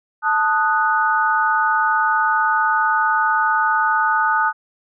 sine chord, D# diminished, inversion second, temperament equal, 880 / 1244.5 / 1480 Hz, A5 / D#6 / F#6, 0 / 0 / 0 cents, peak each -19 dBFS, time 0.22-4.53 s, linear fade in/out 50 ms, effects none

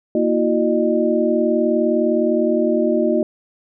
sine tone cluster, 234.1 / 325 / 364.6 / 609 Hz, A#3 / E4 / F#4 / D#5, +8 / -24 / -25 / -37 cents, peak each -20 dBFS, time 0.15-3.23 s, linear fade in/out 2 ms, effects none

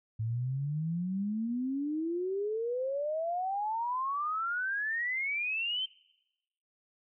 sine exponential sweep, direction up, 108.4 to 3136 Hz, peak -30 dBFS, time 0.19-5.86 s, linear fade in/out 10 ms, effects noise-tail reverb RT60 1.0 s tail -24 dB re dry

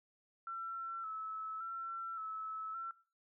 sine tone with vibrato, 1325 Hz, E6, 9 cents sharp, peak -40 dBFS, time 0.47-2.91 s, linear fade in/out 2 ms, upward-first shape square, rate 0.88 Hz, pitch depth 31 cents each way, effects noise-tail reverb RT60 0.4 s tail -19 dB re dry

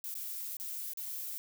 violet noise with dropouts, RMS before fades -40 dBFS, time 0.04-1.38 s, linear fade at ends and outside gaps 0 ms, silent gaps 0.141-0.152 / 0.568-0.599 / 0.935-0.973 / 1.058-1.062 s, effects none

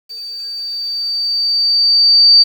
sine tone with level ramp, 4618 Hz, D8, 30 cents flat, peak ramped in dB -26 to -3 dBFS, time 0.09-2.44 s, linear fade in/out 20 ms, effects 7-bit

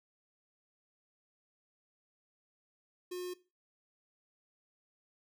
square tone with notch filter, 360 Hz, F#4, 47 cents flat, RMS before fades -40 dBFS, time 3.11-3.34 s, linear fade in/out 10 ms, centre 1400 Hz, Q 0.88, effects noise-tail reverb RT60 0.3 s tail -18 dB re dry

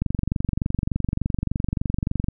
click train, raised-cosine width 5 ms, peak -10 dBFS, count 54, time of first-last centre 0.02-2.285 s, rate 23.4 Hz, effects none

